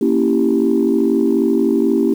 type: chord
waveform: sine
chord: A# diminished seventh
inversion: none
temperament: equal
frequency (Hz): 233.1 / 277.2 / 329.6 / 392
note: A#3 / C#4 / E4 / G4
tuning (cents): 0 / 0 / 0 / 0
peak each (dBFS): -17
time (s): 0.01-2.14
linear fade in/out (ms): 5
effects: tanh soft clip ceiling -4 dBFS + 7-bit